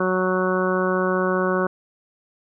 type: harmonic tone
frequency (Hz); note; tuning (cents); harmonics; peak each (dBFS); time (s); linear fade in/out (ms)
185; F#3; 0; 1 / 2 / 3 / 4 / 5 / 6 / 7 / 8; -25 / -23 / -25 / -35 / -33 / -27 / -31 / -28; 0-1.67; 5
effects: none